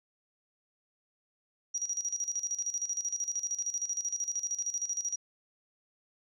sine tone with tremolo, 5750 Hz, F8, 50 cents sharp, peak -29 dBFS, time 1.74-5.16 s, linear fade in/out 10 ms, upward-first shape square, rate 13 Hz, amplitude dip 75%, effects none

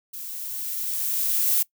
violet noise with level ramp, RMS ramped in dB -36 to -20 dBFS, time 0.13-1.63 s, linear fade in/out 10 ms, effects noise-tail reverb RT60 0.1 s tail -21 dB re dry

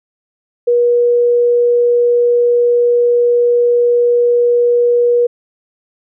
sine tone, 480.8 Hz, B4, 46 cents flat, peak -8 dBFS, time 0.67-5.27 s, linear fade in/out 10 ms, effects none

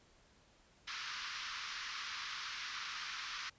pink band-pass noise, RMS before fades -44 dBFS, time 0.87-3.5 s, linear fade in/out 10 ms, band 1100 to 5800 Hz, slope 48 dB/octave, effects pink hiss -67 dBFS RMS until 3.58 s + resampled to 16000 Hz

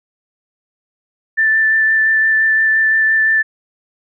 sine tone with vibrato, 1767 Hz, A6, 7 cents sharp, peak -10 dBFS, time 1.37-3.43 s, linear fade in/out 20 ms, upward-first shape sine, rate 5.8 Hz, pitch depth 11 cents each way, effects none

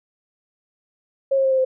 sine tone with pitch steps, 543 / 537.1 / 531.2 / 525.4 / 519.7 Hz, C#5 / C5 / C5 / C5 / C5, -36 / +45 / +26 / +7 / -12 cents, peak -15 dBFS, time 1.31-1.65 s, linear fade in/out 10 ms, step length 68 ms, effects none

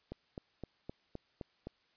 click train, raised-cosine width 2 ms, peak -28 dBFS, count 7, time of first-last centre 0.12-1.67 s, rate 3.87 Hz, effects white hiss -72 dBFS RMS until 1.96 s + resampled to 11025 Hz

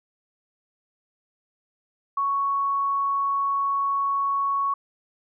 sine tone, 1111 Hz, C#6, 4 cents sharp, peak -21 dBFS, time 2.17-4.74 s, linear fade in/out 5 ms, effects none

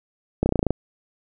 slowing click train, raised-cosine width 2 ms, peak -6 dBFS, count 9, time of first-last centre 0.43-0.706 s, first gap 30 ms, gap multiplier 1.04, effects none

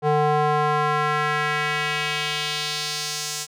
square tone with band-pass filter sweep, 150 Hz, D3, 37 cents sharp, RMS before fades -23 dBFS, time 0.02-3.47 s, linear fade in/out 50 ms, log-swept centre 630 to 7000 Hz, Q 1.6, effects none

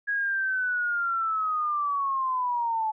sine linear sweep, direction down, 1661.2 to 860 Hz, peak -24 dBFS, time 0.07-2.92 s, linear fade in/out 20 ms, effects none

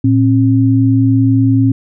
sine tone pair together, 113.1 / 269 Hz, A2 / C4, +48 / +48 cents, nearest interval octave + minor third, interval 1500 cents, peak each -10 dBFS, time 0.04-1.72 s, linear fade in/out 5 ms, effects none

